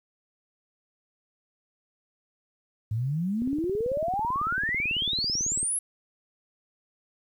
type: exponential sweep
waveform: sine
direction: up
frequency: 103.83 to 11175 Hz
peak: -25 dBFS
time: 2.91-5.79 s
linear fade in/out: 5 ms
type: click train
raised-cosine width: 3 ms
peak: -26 dBFS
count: 41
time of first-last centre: 3.42-5.63 s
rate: 18.1 Hz
effects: 10-bit